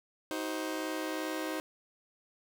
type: chord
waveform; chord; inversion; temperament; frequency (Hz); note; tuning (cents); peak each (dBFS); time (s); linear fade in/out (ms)
sawtooth; C diminished; first; just; 314 / 376.7 / 523.3; Eb4 / Gb4 / C5; +16 / +31 / 0; -32 / -37 / -36; 0.31-1.6; 0
effects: none